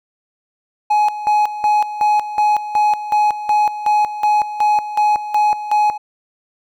triangle tone with tremolo, 841 Hz, G#5, 22 cents sharp, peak -9 dBFS, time 0.9-5.98 s, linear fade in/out 10 ms, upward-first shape square, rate 2.7 Hz, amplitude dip 75%, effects none

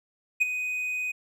triangle tone with ADSR envelope, 2497 Hz, D#7, 6 cents sharp, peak -15 dBFS, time 0.4-1.12 s, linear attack 19 ms, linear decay 19 ms, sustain -11 dB, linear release 11 ms, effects none

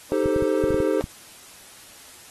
triangle chord, A half-diminished seventh, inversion second, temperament equal, 311.1 / 392 / 440 / 523.3 Hz, Eb4 / G4 / A4 / C5, 0 / 0 / 0 / 0 cents, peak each -23 dBFS, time 0.12-1.01 s, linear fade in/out 0 ms
clicks, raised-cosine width 5 ms, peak -16 dBFS, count 8, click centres 0.259 / 0.362 / 0.424 / 0.64 / 0.706 / 0.744 / 0.803 / 1.041 s
effects white hiss -46 dBFS RMS until 2.3 s + AAC 32 kbps

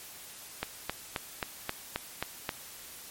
click train, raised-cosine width 0.3 ms, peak -14 dBFS, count 8, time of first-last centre 0.63-2.492 s, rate 3.76 Hz, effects white hiss -47 dBFS RMS until 3.1 s + MP3 64 kbps

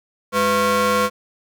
30% pulse ring-modulated tone, 293.7 Hz, D4, in tune, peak -10 dBFS, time 0.32-1.1 s, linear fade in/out 50 ms, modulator 794 Hz, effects none

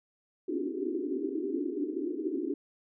white band-pass noise, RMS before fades -33 dBFS, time 0.48-2.54 s, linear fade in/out 5 ms, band 260 to 400 Hz, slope 96 dB/octave, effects none

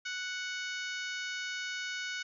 harmonic tone, 740 Hz, F#5, in tune, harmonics 2 / 3 / 4 / 5 / 6 / 7 / 8 / 9, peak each -38 / -42 / -44 / -46 / -48 / -49 / -50 / -51 dBFS, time 0.05-2.23 s, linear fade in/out 10 ms, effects none

